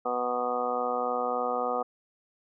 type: harmonic tone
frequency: 123.47 Hz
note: B2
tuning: in tune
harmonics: 2 / 3 / 4 / 5 / 6 / 7 / 8 / 9 / 10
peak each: -39 / -43 / -31 / -39 / -31 / -42 / -42 / -38 / -33 dBFS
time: 0.05-1.83 s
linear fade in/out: 10 ms
effects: none